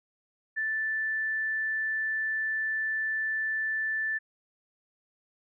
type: tone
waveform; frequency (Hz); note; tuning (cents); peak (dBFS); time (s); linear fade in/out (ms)
sine; 1760; A6; 0; -27; 0.56-4.19; 20
effects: none